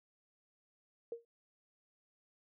sine tone with exponential decay, 466.2 Hz, A#4, in tune, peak -35 dBFS, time 1.12-1.25 s, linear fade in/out 2 ms, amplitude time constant 27 ms, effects none

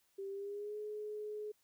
sine tone with pitch glide, 392 to 422.6 Hz, G4 to G#4, 0 to +30 cents, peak -40 dBFS, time 0.18-1.52 s, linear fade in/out 10 ms, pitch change +130 cents, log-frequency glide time 0.29-0.77 s, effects white hiss -75 dBFS RMS until 1.63 s

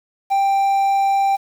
triangle tone with quantisation, 787 Hz, G5, 7 cents sharp, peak -12 dBFS, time 0.3-1.37 s, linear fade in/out 20 ms, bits 7, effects none

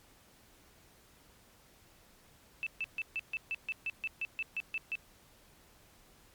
sine tone bursts, 2640 Hz, E7, 2 cents sharp, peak -32 dBFS, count 14, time 2.63-4.954 s, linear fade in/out 0 ms, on 36 ms, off 140 ms, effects pink hiss -62 dBFS RMS until 6.34 s + MP3 96 kbps

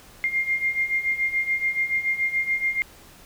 sine beating tone pair, 2111 / 2118 Hz, C7 / C7, +15 / +21 cents, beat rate 7 Hz, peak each -27 / -23 dBFS, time 0.24-2.82 s, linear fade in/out 0 ms, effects pink hiss -49 dBFS RMS until 3.25 s

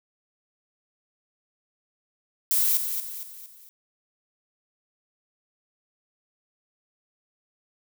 violet noise with echo, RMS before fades -22 dBFS, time 2.51-2.77 s, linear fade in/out 0 ms, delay 230 ms, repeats 4, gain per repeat -7 dB, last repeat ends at 3.69 s, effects none

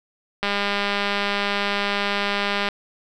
click train, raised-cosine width 0.3 ms, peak -7 dBFS, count 457, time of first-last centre 0.43-2.687 s, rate 202 Hz, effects none

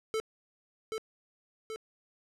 square tone with echo, 440 Hz, A4, in tune, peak -30 dBFS, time 0.14-0.2 s, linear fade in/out 0 ms, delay 780 ms, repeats 2, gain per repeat -4 dB, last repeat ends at 1.76 s, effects low-pass 10000 Hz 12 dB/octave

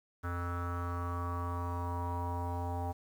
square tone with low-pass filter sweep, 87.31 Hz, F2, in tune, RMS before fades -36 dBFS, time 0.23-2.93 s, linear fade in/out 20 ms, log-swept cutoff 1400 to 830 Hz, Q 7.4, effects 10-bit

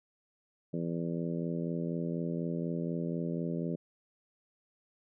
harmonic tone, 84.1 Hz, E2, 35 cents sharp, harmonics 2 / 3 / 4 / 5 / 6 / 7, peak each -34 / -38 / -40 / -42 / -44 / -45 dBFS, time 0.73-3.76 s, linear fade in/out 10 ms, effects none

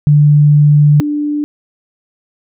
sine tone pair in turn, 147.6 / 295.2 Hz, D3 / D4, +9 / +9 cents, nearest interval octave, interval 1200 cents, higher second, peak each -4 / -13 dBFS, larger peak first, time 0.07-1 / 1-1.44 s, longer first, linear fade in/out 0 ms, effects none

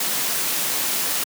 white noise, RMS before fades -23 dBFS, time 0-1.24 s, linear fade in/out 5 ms, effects high-pass 150 Hz 12 dB/octave

